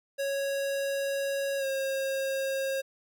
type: tone with pitch glide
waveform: square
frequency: 553 to 538.8 Hz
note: C#5 to C#5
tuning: -4 to -49 cents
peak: -29 dBFS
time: 0.18-2.82 s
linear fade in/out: 20 ms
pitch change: -45 cents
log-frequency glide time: 1.58-1.65 s
effects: none